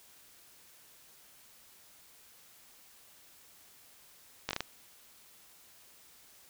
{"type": "slowing click train", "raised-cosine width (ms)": 0.2, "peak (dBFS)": -15, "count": 5, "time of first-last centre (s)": [4.49, 4.606], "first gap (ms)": 18, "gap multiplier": 1.33, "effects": ["white hiss -59 dBFS RMS until 6.49 s"]}